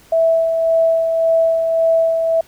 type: tone with tremolo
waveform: sine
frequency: 656 Hz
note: E5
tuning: 9 cents flat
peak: -10 dBFS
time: 0.12-2.41 s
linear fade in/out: 5 ms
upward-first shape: sine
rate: 1.8 Hz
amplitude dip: 40%
effects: pink hiss -48 dBFS RMS until 2.47 s